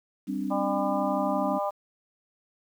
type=chord; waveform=sine; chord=G suspended fourth; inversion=none; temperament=equal; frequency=196 / 261.6 / 293.7 Hz; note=G3 / C4 / D4; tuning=0 / 0 / 0 cents; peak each=-32 dBFS; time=0.27-1.59 s; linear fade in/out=20 ms
type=harmonic tone; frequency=200 Hz; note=G3; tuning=35 cents sharp; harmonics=3 / 4 / 5 / 6; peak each=-29 / -31 / -33 / -35 dBFS; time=0.5-1.71 s; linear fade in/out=20 ms
effects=9-bit